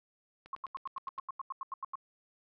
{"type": "click train", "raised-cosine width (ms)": 0.3, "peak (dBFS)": -36, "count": 8, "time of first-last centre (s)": [0.46, 1.185], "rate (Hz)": 9.65}
{"type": "tone bursts", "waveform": "sine", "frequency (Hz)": 1077, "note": "C6", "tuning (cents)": 50, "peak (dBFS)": -35, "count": 14, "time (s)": [0.53, 1.955], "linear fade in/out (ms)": 2, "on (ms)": 21, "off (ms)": 87}
{"effects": []}